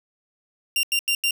sawtooth tone bursts, 2780 Hz, F7, 9 cents flat, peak -16 dBFS, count 4, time 0.76-1.309 s, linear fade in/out 2 ms, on 72 ms, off 87 ms, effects none

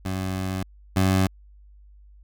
20% pulse tone pair in turn, 94.1 / 94.58 Hz, F#2 / F#2, +30 / +39 cents, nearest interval unison, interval 9 cents, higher second, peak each -21 / -13 dBFS, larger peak second, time 0.05-0.63 / 0.96-1.27 s, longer first, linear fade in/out 5 ms, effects added 50 Hz sine -47 dBFS peak until 2.23 s

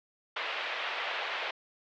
white band-pass noise, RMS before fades -35 dBFS, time 0.36-1.51 s, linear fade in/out 5 ms, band 500 to 3200 Hz, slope 24 dB/octave, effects low-pass 5000 Hz 12 dB/octave

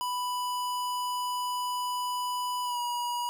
square tone with pitch glide, 990 to 965.7 Hz, B5 to B5, +4 to -39 cents, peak -30 dBFS, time 0.01-3.29 s, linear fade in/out 0 ms, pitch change -43 cents, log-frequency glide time 2.63-2.79 s, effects none

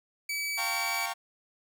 sawtooth tone, 2290 Hz, D7, 44 cents flat, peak -27 dBFS, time 0.29-1.06 s, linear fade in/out 5 ms
sawtooth chord, G half-diminished seventh, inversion third, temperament equal with one note detuned, 698.5 / 784 / 915.8 / 1108.7 Hz, F5 / G5 / Bb5 / Db6, 0 / 0 / -31 / 0 cents, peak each -34 dBFS, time 0.57-1.14 s, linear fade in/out 20 ms
effects none

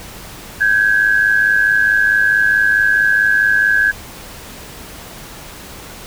sine tone pair together, 1558 / 1662.6 Hz, G6 / G#6, -11 / +1 cents, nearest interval minor second, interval 112 cents, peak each -13 dBFS, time 0.6-3.92 s, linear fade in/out 20 ms, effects pink hiss -34 dBFS RMS until 6.06 s

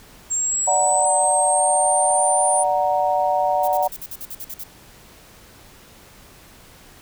sine linear sweep, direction up, 7459 to 9397 Hz, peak -19 dBFS, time 0.3-2.64 s, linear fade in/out 20 ms
sine chord, D augmented, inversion none, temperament equal, 587.3 / 740 / 932.3 Hz, D5 / F#5 / A#5, 0 / 0 / 0 cents, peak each -22 / -19 / -23 dBFS, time 0.67-3.88 s, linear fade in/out 10 ms
violet noise bursts, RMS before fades -32 dBFS, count 11, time 3.63-4.638 s, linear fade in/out 5 ms, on 48 ms, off 48 ms
effects pink hiss -47 dBFS RMS until 7.01 s

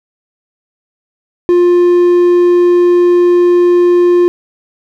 triangle tone, 352.3 Hz, F4, 15 cents sharp, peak -3 dBFS, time 1.49-4.28 s, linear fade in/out 0 ms, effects none

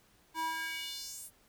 square tone with high-pass filter sweep, 323.1 Hz, E4, 35 cents flat, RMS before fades -39 dBFS, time 0.34-1.31 s, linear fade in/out 50 ms, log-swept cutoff 690 to 11000 Hz, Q 2.7, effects pink hiss -66 dBFS RMS until 1.48 s

